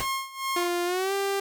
sawtooth tone with tremolo, 1074 Hz, C6, 45 cents sharp, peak -22 dBFS, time 0-0.69 s, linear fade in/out 10 ms, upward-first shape sine, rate 2.4 Hz, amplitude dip 85%
pink noise with exponential decay, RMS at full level -28 dBFS, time 0-0.12 s, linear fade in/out 0 ms, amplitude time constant 24 ms
sawtooth tone with pitch glide, 350 to 395.1 Hz, F4 to G4, +4 to +14 cents, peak -21 dBFS, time 0.56-1.4 s, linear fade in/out 5 ms, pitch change +210 cents, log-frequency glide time 0.85-1.13 s
effects none

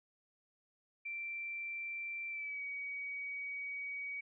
sine tone with pitch glide, 2349 to 2260 Hz, D7 to C#7, 0 to +33 cents, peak -39 dBFS, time 1.05-4.21 s, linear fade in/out 10 ms, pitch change -67 cents, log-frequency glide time 2.29-2.62 s, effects none

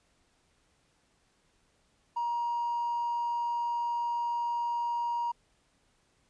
sine tone with hard clipping, 947 Hz, A#5, 27 cents sharp, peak -29 dBFS, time 2.16-5.32 s, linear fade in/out 10 ms, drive 1 dB, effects pink hiss -70 dBFS RMS until 6.29 s + resampled to 22050 Hz

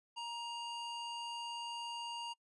square tone with band-pass filter, 941 Hz, A#5, 16 cents sharp, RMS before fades -43 dBFS, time 0.16-2.34 s, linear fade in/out 20 ms, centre 2800 Hz, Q 0.79, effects noise-tail reverb RT60 0.1 s tail -26 dB re dry + resampled to 24000 Hz

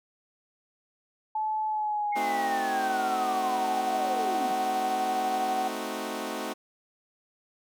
sine tone with pitch glide, 864 to 752.2 Hz, A5 to F#5, -32 to +28 cents, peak -26 dBFS, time 1.35-5.68 s, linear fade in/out 5 ms, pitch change -240 cents, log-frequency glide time 1.67-3.09 s
sine linear sweep, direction down, 2163 to 196 Hz, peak -35 dBFS, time 2.12-4.52 s, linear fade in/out 10 ms
15% pulse chord, A diminished seventh, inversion none, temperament equal, 220 / 261.6 / 311.1 / 370 Hz, A3 / C4 / Eb4 / Gb4, 0 / 0 / 0 / 0 cents, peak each -31 dBFS, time 2.15-6.54 s, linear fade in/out 20 ms
effects none

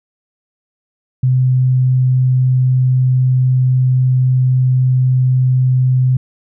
sine tone, 128.3 Hz, C3, 34 cents flat, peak -9 dBFS, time 1.23-6.17 s, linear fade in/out 5 ms, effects none

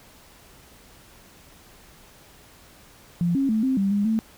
sine tone with pitch steps, 172.7 / 272.9 / 219 / 263 / 196.3 / 203.4 / 221.5 Hz, F3 / C#4 / A3 / C4 / G3 / G#3 / A3, -19 / -27 / -8 / +9 / +3 / -36 / +12 cents, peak -19 dBFS, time 3.21-4.19 s, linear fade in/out 0 ms, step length 140 ms, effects pink hiss -51 dBFS RMS until 4.37 s

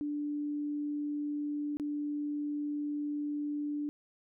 sine tone with dropouts, 293.7 Hz, D4, in tune, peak -32 dBFS, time 0.01-3.89 s, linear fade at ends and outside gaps 0 ms, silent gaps 1.77-1.798 s, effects none

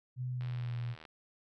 sine tone with pitch glide, 126 to 119.62 Hz, B2 to A#2, +35 to +45 cents, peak -34 dBFS, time 0.16-0.96 s, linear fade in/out 50 ms, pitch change -90 cents, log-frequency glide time 0.3-0.75 s
click train, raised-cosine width 0.3 ms, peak -35 dBFS, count 52, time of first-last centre 0.41-1.052 s, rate 79.4 Hz
effects none

